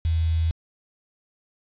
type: tone with quantisation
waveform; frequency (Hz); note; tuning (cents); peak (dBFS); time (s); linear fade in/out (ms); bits
sine; 81.6; E2; -17; -19; 0.05-0.51; 0; 7
effects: resampled to 11025 Hz